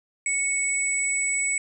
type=tone pair together; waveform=sine; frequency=2217 / 7900 Hz; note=C#7 / B8; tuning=0 / 0 cents; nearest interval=octave + minor seventh; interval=2200 cents; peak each=-25 dBFS; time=0.26-1.58 s; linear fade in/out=2 ms; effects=none